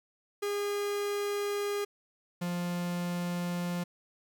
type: tone pair in turn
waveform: 45% pulse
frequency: 408.1 / 175.39 Hz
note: G#4 / F3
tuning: -30 / +8 cents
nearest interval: octave + minor third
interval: 1462 cents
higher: first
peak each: -30 / -31 dBFS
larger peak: first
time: 0.42-1.85 / 2.41-3.84 s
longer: neither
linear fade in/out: 10 ms
effects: 11-bit